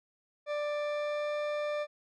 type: tone with pitch glide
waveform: 40% pulse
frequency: 590 to 593.4 Hz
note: D5 to D5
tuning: +8 to +18 cents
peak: -30 dBFS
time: 0.46-1.87 s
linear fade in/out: 50 ms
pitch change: +10 cents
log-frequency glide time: 0.83-1.35 s
effects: low-pass 3000 Hz 12 dB/octave